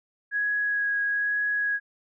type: tone with vibrato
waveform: sine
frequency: 1661.2 Hz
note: G#6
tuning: in tune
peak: -23 dBFS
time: 0.31-1.8 s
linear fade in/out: 50 ms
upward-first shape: sine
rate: 1.1 Hz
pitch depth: 11 cents each way
effects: none